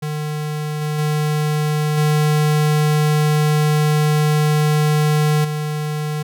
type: tone with level steps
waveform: square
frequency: 151.2 Hz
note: D#3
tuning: 49 cents flat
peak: -22 / -20 / -17 / -14 / -21 dBFS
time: 0.02-6.23 s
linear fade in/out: 10 ms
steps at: 0.81 / 0.98 / 1.97 / 5.44 s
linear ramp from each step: 10 ms
effects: none